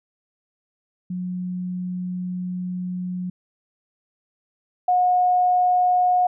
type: tone pair in turn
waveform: sine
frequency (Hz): 181.1 / 724.4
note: F#3 / F#5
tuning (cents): -37 / -37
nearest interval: 2 octaves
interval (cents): 2400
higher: second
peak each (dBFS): -25 / -15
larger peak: second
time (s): 1.1-3.3 / 4.88-6.27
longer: first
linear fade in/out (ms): 5
effects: none